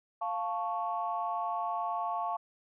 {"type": "chord", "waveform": "sine", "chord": "F augmented", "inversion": "none", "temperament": "equal", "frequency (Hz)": [698.5, 880, 1108.7], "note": ["F5", "A5", "C#6"], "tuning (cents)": [0, 0, 0], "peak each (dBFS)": [-34, -35, -35], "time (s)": [0.21, 2.37], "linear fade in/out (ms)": 10, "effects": ["tanh soft clip ceiling -21 dBFS"]}